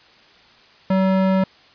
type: tone with band-pass filter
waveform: square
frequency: 190 Hz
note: F#3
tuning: 46 cents sharp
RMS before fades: -17 dBFS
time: 0.9-1.44 s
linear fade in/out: 5 ms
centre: 480 Hz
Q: 0.58
effects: white hiss -50 dBFS RMS until 1.74 s + resampled to 11025 Hz